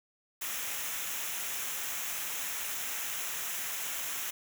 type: noise with comb filter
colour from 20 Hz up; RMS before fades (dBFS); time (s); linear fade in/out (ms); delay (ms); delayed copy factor
white; -36; 0.41-4.31; 10; 0.22; -0.6
effects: none

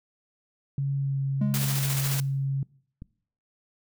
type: tone with pitch glide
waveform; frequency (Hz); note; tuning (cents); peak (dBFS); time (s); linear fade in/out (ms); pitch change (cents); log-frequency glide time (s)
sine; 138.59 to 136.68; C#3 to C#3; 0 to -24; -24; 0.78-2.63; 2; -24; 0.96-1.19
type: tone with exponential decay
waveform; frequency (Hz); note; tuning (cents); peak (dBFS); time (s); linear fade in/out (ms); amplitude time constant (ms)
triangle; 207.7; G#3; 0; -20; 1.41-2.1; 5; 150
type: noise with tremolo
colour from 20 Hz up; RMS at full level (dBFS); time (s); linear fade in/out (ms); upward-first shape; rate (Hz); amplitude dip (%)
white; -30; 1.54-2.2; 0; square; 14; 30
type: click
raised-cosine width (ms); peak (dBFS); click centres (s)
5; -27; 3.021
effects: noise-tail reverb RT60 0.6 s tail -23 dB re dry

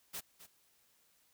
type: noise with echo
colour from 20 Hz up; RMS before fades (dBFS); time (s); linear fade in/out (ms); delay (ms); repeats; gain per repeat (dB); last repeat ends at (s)
white; -42; 0.13-0.21; 20; 260; 1; -13; 0.47
effects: white hiss -71 dBFS RMS until 1.33 s

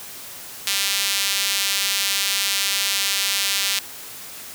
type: tone with high-pass filter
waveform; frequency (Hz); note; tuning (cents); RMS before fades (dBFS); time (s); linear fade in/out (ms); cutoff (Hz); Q
sawtooth; 197.8; G3; +16; -22; 0.67-3.79; 0; 3200; 1.1
effects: white hiss -37 dBFS RMS until 4.54 s + high-pass 60 Hz 12 dB/octave

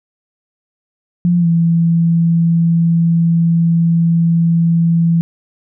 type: tone with pitch glide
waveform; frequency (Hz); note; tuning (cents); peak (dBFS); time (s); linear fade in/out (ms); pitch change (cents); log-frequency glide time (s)
sine; 174.61 to 167.3; F3 to E3; 0 to +26; -9; 1.25-5.21; 0; -74; 1.39-1.47
effects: none

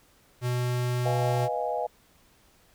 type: tone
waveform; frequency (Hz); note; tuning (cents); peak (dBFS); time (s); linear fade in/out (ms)
square; 123.47; B2; 0; -26; 0.41-1.49; 50
type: chord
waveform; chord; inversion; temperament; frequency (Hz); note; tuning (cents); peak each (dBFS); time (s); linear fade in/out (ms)
sine; F half-diminished seventh; second; equal; 493.9 / 622.3 / 698.5 / 830.6; Cb5 / Eb5 / F5 / Ab5; 0 / 0 / 0 / 0; -32; 1.05-1.87; 10
effects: pink hiss -61 dBFS RMS until 2.74 s

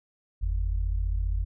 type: tone pair together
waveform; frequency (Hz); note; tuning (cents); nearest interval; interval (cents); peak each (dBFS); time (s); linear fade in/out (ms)
sine; 47.32 / 82.41; F#1 / E2; +40 / 0; minor seventh; 960; -25 / -31; 0.41-1.45; 20
effects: none

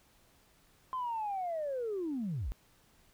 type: linear sweep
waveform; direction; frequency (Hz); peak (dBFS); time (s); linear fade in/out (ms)
sine; down; 1046.5 to 34.35; -32; 0.93-2.52; 0
effects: tanh soft clip ceiling -29 dBFS + pink hiss -66 dBFS RMS until 3.13 s

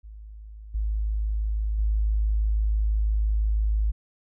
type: tone with level steps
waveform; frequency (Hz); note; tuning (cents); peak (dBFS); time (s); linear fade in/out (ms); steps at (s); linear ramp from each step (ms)
sine; 53; G#1; +36; -39 / -23 / -20; 0.03-3.92; 20; 0.74 / 1.78; 10
effects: none

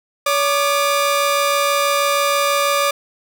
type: tone pair together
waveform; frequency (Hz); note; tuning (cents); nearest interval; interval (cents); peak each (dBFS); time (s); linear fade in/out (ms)
sawtooth; 566.9 / 1200; C#5 / D6; +39 / +37; octave + minor second; 1298; -14; 0.26-2.91; 5
effects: none

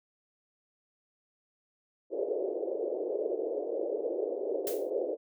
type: band-pass noise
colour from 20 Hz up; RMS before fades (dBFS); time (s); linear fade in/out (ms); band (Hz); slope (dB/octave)
white; -33; 2.1-5.17; 50; 360 to 550; 48
type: noise with exponential decay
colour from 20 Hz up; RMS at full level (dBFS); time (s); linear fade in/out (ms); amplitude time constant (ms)
blue; -34; 4.67-4.9; 0; 49
effects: none

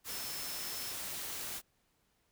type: tone in noise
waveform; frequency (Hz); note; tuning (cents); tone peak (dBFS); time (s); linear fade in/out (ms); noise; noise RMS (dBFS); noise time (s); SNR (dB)
sine; 5280; E8; +2; -45; 0.07-0.95; 50; white; -41; 0.04-1.62; -7
effects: pink hiss -75 dBFS RMS until 2.31 s

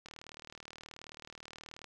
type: click train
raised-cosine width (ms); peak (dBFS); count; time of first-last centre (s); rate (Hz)
0.2; -30; 70; 0.06-1.843; 38.7
effects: none

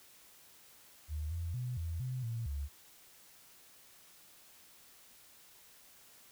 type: tone with pitch steps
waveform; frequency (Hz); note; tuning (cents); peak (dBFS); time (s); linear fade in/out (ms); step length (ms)
sine; 76.3 / 84.6 / 124.5 / 83.2 / 127.7 / 115 / 70.8; D#2 / E2 / B2 / E2 / C3 / A#2 / C#2; -33 / +45 / +14 / +17 / -42 / -23 / +37; -35; 1.08-2.69; 50; 230
effects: white hiss -60 dBFS RMS until 6.31 s

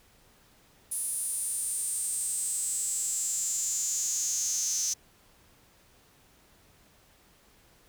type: tone with high-pass filter sweep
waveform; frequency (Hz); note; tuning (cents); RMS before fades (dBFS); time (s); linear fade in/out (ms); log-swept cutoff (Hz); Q
square; 138; C#3; -7; -31; 0.91-4.94; 10; 10000 to 6100; 9.3
effects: pink hiss -61 dBFS RMS until 7.88 s

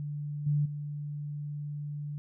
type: tone with level steps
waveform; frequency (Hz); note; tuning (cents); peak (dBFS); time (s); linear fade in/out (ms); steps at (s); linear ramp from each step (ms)
sine; 146.83; D3; 0; -33 / -24 / -34; 0-2.18; 0; 0.46 / 0.65; 10
effects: none

